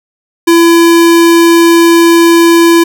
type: tone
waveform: square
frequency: 336.6 Hz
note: E4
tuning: 36 cents sharp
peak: -3 dBFS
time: 0.47-2.84 s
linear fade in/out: 10 ms
effects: none